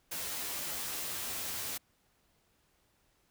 white noise with comb filter, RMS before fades -38 dBFS, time 0.11-1.78 s, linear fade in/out 10 ms, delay 12 ms, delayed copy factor +0.65, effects pink hiss -72 dBFS RMS until 3.3 s

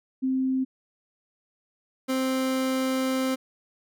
sine / 30% pulse tone pair in turn, 261.7 / 261.7 Hz, C4 / C4, 0 / 0 cents, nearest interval unison, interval 0 cents, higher neither, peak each -22 / -21 dBFS, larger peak second, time 0.22-0.65 / 2.08-3.36 s, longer second, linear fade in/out 20 ms, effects none

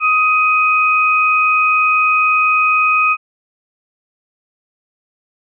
sine tone pair together, 1254 / 2508 Hz, D#6 / D#7, +13 / +13 cents, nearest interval octave, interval 1200 cents, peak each -13 dBFS, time 0-3.17 s, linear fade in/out 50 ms, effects none

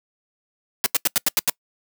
white noise bursts, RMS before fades -18 dBFS, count 7, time 0.84-1.497 s, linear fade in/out 0 ms, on 21 ms, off 85 ms, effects noise-tail reverb RT60 0.1 s tail -25 dB re dry + high-pass 150 Hz 12 dB/octave

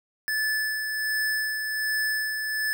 square tone with tremolo, 1737 Hz, A6, 23 cents flat, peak -24 dBFS, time 0.28-2.73 s, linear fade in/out 0 ms, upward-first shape sine, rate 1.3 Hz, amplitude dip 40%, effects none

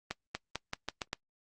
accelerating click train, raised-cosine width 0.2 ms, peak -16 dBFS, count 7, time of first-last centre 0.11-1.131 s, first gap 240 ms, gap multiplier 0.86, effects noise-tail reverb RT60 0.1 s tail -24 dB re dry + Opus 24 kbps

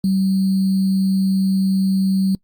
sine tone with sample-and-hold, 191.4 Hz, G3, 41 cents flat, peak -14 dBFS, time 0.04-2.35 s, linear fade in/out 2 ms, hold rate 4410 Hz, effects noise-tail reverb RT60 0.1 s tail -26 dB re dry + Opus 48 kbps

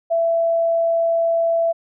sine tone, 667 Hz, E5, 20 cents sharp, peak -15 dBFS, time 0.1-1.73 s, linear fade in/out 20 ms, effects none

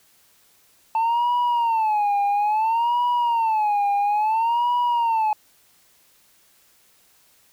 sine tone with vibrato, 886 Hz, A5, 12 cents sharp, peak -15 dBFS, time 0.95-5.33 s, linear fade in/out 2 ms, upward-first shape sine, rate 0.59 Hz, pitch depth 160 cents each way, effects tanh soft clip ceiling -17 dBFS + white hiss -58 dBFS RMS until 7.52 s

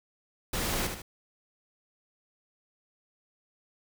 pink noise with echo, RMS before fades -31 dBFS, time 0.53-0.87 s, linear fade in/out 5 ms, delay 75 ms, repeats 2, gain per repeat -6 dB, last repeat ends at 1.02 s, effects none

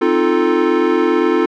square chord, F dominant seventh, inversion second, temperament equal, 261.6 / 311.1 / 349.2 / 440 Hz, C4 / Eb4 / F4 / A4, 0 / 0 / 0 / 0 cents, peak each -21 / -19 / -16 / -18 dBFS, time 0.01-1.46 s, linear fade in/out 10 ms, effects low-pass 2000 Hz 12 dB/octave

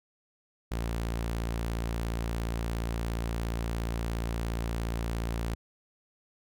sawtooth tone, 57.1 Hz, A#1, 35 cents flat, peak -26 dBFS, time 0.71-5.55 s, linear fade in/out 10 ms, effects none

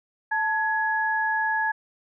sine tone pair together, 880 / 1677.6 Hz, A5 / G#6, 0 / +17 cents, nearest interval major seventh, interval 1117 cents, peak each -25 / -24 dBFS, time 0.31-1.72 s, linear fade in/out 10 ms, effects none

